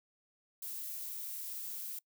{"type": "noise", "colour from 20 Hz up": "violet", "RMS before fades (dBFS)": -42, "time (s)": [0.62, 1.99], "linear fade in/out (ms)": 5, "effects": ["noise-tail reverb RT60 0.1 s tail -24 dB re dry"]}